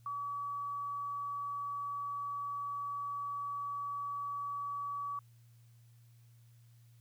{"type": "tone", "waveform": "sine", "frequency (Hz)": 1141, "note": "C#6", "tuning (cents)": 50, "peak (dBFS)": -36, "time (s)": [0.06, 5.19], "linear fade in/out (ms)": 2, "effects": ["added 117 Hz sine -58 dBFS peak until 7 s", "white hiss -73 dBFS RMS until 7 s"]}